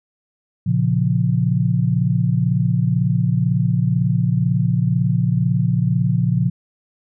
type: chord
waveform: sine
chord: Bb minor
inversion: none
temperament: equal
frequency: 116.54 / 138.59 / 174.61 Hz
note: Bb2 / Db3 / F3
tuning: 0 / 0 / 0 cents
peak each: -19 dBFS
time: 0.66-6.5 s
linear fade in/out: 10 ms
effects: none